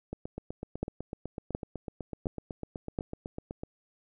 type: two click trains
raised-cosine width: 2 ms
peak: -17 / -23 dBFS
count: 4 / 29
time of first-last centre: 0.83-2.988 / 0.13-3.634 s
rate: 1.39 / 7.99 Hz
effects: none